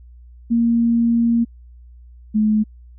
sine tone pair in turn, 233.1 / 214.4 Hz, A#3 / A3, 0 / -45 cents, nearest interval minor second, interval 145 cents, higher first, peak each -13 dBFS, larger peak neither, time 0.5-1.45 / 2.34-2.64 s, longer first, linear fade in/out 20 ms, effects added 60 Hz sine -40 dBFS peak until 2.98 s

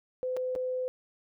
sine tone with dropouts, 509 Hz, C5, 48 cents flat, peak -29 dBFS, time 0.23-0.88 s, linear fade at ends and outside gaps 0 ms, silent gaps 0.366-0.37 / 0.552-0.56 s, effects none

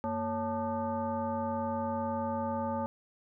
sine tone with frequency modulation, 556 Hz, C#5, 5 cents sharp, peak -30 dBFS, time 0.04-2.86 s, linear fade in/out 0 ms, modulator 325 Hz, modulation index 1.5, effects none

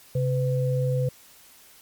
sine tone pair together, 133.14 / 503 Hz, C3 / B4, +31 / +32 cents, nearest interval octave + major seventh, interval 2301 cents, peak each -22 / -27 dBFS, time 0.15-1.09 s, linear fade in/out 5 ms, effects white hiss -52 dBFS RMS until 1.81 s + MP3 96 kbps

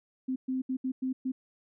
sine tone bursts at uneven times, 259.6 Hz, C4, 13 cents flat, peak -28 dBFS, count 6, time 0.28-0.36 / 0.48-0.62 / 0.69-0.77 / 0.84-0.92 / 1.02-1.13 / 1.25-1.32 s, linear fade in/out 10 ms, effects none

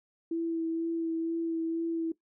sine tone with vibrato, 329.6 Hz, E4, in tune, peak -28 dBFS, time 0.31-2.12 s, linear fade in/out 5 ms, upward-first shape sine, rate 2.1 Hz, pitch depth 16 cents each way, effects noise-tail reverb RT60 0.1 s tail -17 dB re dry

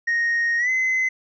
triangle tone with pitch glide, 1864.7 to 2045 Hz, A#6 to C7, 0 to -40 cents, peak -16 dBFS, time 0.07-1.09 s, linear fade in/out 10 ms, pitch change +160 cents, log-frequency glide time 0.58-0.7 s, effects tanh soft clip ceiling -13 dBFS + resampled to 16000 Hz

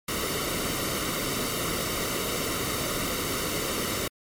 pink noise with comb filter, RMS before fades -29 dBFS, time 0.08-4.08 s, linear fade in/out 5 ms, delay 1.2 ms, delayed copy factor -0.65, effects MP3 64 kbps

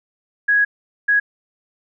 sine tone bursts at uneven times, 1662 Hz, G#6, 1 cent sharp, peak -12 dBFS, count 2, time 0.48-0.65 / 1.08-1.2 s, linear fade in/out 10 ms, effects none

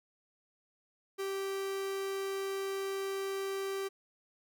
45% pulse tone, 389.8 Hz, G4, 10 cents flat, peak -34 dBFS, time 1.18-3.89 s, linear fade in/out 20 ms, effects none

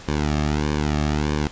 sawtooth tone with flanger, 74.6 Hz, D2, 28 cents sharp, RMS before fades -22 dBFS, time 0.08-1.47 s, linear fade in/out 0 ms, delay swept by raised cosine 1.5 to 2.04 ms, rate 1.6 Hz, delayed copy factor -1, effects pink hiss -41 dBFS RMS until 1.51 s + resampled to 16000 Hz

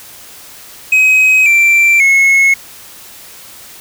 triangle tone with pitch steps, 2533 / 2350 / 2180 Hz, D#7 / D7 / C#7, +30 / +1 / -29 cents, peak -4 dBFS, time 0.92-2.54 s, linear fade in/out 5 ms, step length 540 ms, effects white hiss -35 dBFS RMS until 3.8 s

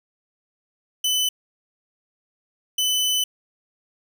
sawtooth tone pair in turn, 3010 / 3010 Hz, F#7 / F#7, +29 / +29 cents, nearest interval unison, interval 0 cents, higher neither, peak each -16 dBFS, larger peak neither, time 1.04-1.29 / 2.78-3.24 s, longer second, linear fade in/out 5 ms, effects none

